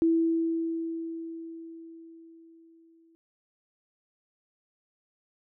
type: tone with exponential decay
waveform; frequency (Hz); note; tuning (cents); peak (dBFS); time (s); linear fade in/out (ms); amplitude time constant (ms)
sine; 329.2; E4; -2; -19; 0.02-3.15; 0; 680
effects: none